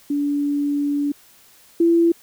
sine tone pair in turn, 287.8 / 336.8 Hz, D4 / E4, -35 / +37 cents, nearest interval minor third, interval 272 cents, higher second, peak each -18 / -12 dBFS, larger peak second, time 0.1-1.12 / 1.8-2.12 s, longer first, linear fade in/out 5 ms, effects white hiss -51 dBFS RMS until 2.22 s

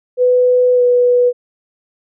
sine tone with pitch glide, 498.2 to 491.1 Hz, B4 to B4, +15 to -10 cents, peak -8 dBFS, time 0.17-1.33 s, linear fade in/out 50 ms, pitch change -25 cents, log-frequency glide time 0.74-0.82 s, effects none

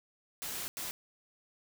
white noise bursts at uneven times, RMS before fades -39 dBFS, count 2, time 0.42-0.68 / 0.77-0.91 s, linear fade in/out 0 ms, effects none

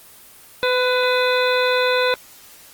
harmonic tone with a mistuned harmonic, 503 Hz, B4, 32 cents sharp, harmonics 1 / 2 / 3 / 4 / 5 / 7 / 8, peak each -18 / -24 / -23 / -30 / -26 / -27 / -28 dBFS, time 0.63-2.14 s, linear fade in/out 0 ms, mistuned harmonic 3, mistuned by -27 cents, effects white hiss -45 dBFS RMS until 2.73 s + Opus 24 kbps

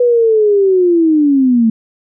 sine linear sweep, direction down, 493.9 to 219.2 Hz, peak -7 dBFS, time 0-1.7 s, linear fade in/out 5 ms, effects none

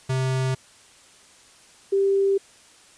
square / sine tone pair in turn, 130.81 / 392.9 Hz, C3 / G4, 0 / +4 cents, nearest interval octave + perfect fifth, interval 1904 cents, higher second, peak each -22 / -17 dBFS, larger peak second, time 0.09-0.55 / 1.92-2.38 s, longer neither, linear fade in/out 10 ms, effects white hiss -52 dBFS RMS until 2.97 s + resampled to 22050 Hz

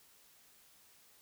silence, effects white hiss -64 dBFS RMS until 1.21 s

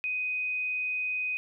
sine tone, 2501 Hz, D#7, 8 cents sharp, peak -28 dBFS, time 0.04-1.37 s, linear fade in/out 0 ms, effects none

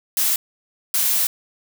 blue noise bursts at uneven times, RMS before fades -19 dBFS, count 2, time 0.17-0.36 / 0.94-1.27 s, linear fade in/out 2 ms, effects none

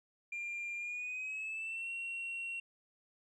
sine tone with pitch glide, 2394 to 2734 Hz, D7 to F7, +33 to -37 cents, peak -36 dBFS, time 0.32-2.6 s, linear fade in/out 5 ms, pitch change +230 cents, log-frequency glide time 0.77-1.9 s, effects tanh soft clip ceiling -36 dBFS + 13-bit

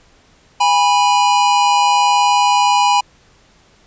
square tone pair together, 819.7 / 981 Hz, G#5 / B5, -23 / -12 cents, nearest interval minor third, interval 311 cents, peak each -14 dBFS, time 0.6-3.01 s, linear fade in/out 10 ms, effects pink hiss -51 dBFS RMS until 3.86 s + resampled to 16000 Hz

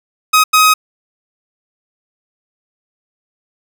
sawtooth tone bursts at uneven times, 1261 Hz, D#6, 23 cents sharp, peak -3 dBFS, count 2, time 0.33-0.44 / 0.53-0.74 s, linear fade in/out 10 ms, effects none

